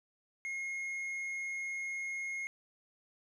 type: tone with tanh clipping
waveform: sine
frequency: 2152 Hz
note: C7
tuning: 48 cents sharp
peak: -37 dBFS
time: 0.45-2.47 s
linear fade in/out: 0 ms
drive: 5 dB
effects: none